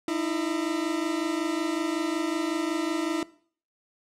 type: tone pair together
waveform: 40% pulse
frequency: 307.2 / 332.6 Hz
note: D#4 / E4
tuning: -22 / +16 cents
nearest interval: minor second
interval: 138 cents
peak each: -29 / -27 dBFS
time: 0.08-3.23 s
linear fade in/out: 2 ms
effects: noise-tail reverb RT60 0.5 s tail -20 dB re dry + low-pass 9000 Hz 12 dB/octave